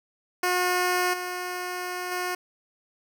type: tone with level steps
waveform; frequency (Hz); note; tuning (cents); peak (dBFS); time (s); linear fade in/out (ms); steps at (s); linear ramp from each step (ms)
10% pulse; 360.7; F#4; -44; -14 / -22 / -19; 0.43-2.35; 5; 1.13 / 2.11; 10
effects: none